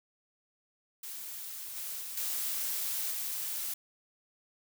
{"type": "noise with level steps", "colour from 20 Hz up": "blue", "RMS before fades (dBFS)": [-42, -39, -41, -34, -36], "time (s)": [1.03, 3.74], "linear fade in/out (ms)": 5, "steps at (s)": [1.76, 2.01, 2.17, 3.11], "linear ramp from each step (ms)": 5, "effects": []}